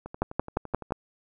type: two click trains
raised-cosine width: 1 ms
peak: -10 / -24 dBFS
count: 5 / 11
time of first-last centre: 0.22-0.922 / 0.06-0.907 s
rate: 5.7 / 11.8 Hz
effects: none